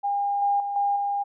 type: tone with level steps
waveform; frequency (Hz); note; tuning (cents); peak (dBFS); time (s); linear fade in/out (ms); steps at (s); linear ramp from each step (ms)
sine; 807; G#5; -50; -22 / -19 / -26 / -20 / -23; 0.03-1.24; 20; 0.42 / 0.6 / 0.76 / 0.96; 2
effects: none